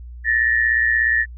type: tone pair together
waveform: sine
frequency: 1760 / 1876.8 Hz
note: A6 / A#6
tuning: 0 / +11 cents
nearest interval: minor second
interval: 111 cents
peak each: -17 / -18 dBFS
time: 0.24-1.26 s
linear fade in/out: 50 ms
effects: added 60 Hz sine -33 dBFS peak until 1.37 s